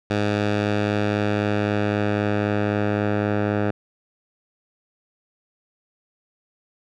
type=tone with low-pass filter sweep; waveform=10% pulse; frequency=103.83 Hz; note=G#2; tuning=in tune; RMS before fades=-22 dBFS; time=0.1-3.71 s; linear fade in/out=5 ms; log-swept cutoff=4100 to 1700 Hz; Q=0.82; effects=none